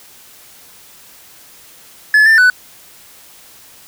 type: tone with pitch steps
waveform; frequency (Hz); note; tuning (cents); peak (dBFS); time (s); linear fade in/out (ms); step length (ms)
triangle; 1717 / 1784 / 1493; A6 / A6 / F#6; -43 / +23 / +15; -4; 2.14-2.5; 2; 120
effects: white hiss -42 dBFS RMS until 3.87 s